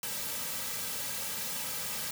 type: noise with comb filter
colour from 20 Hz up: white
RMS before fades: -36 dBFS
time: 0.03-2.11 s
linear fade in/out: 2 ms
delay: 2.8 ms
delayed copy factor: -0.9
effects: none